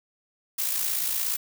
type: noise with amplitude modulation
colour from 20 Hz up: blue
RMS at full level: -25 dBFS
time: 0.58-1.37 s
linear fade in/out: 10 ms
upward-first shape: sine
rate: 57.1 Hz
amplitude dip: 50%
effects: none